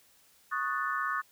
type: chord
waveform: sine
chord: D# half-diminished seventh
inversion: third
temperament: equal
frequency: 1108.7 / 1244.5 / 1480 / 1760 Hz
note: C#6 / D#6 / F#6 / A6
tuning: 0 / 0 / 0 / 0 cents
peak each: -34 / -34 / -35 / -36 dBFS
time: 0.51-1.22 s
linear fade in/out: 20 ms
effects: white hiss -63 dBFS RMS until 1.31 s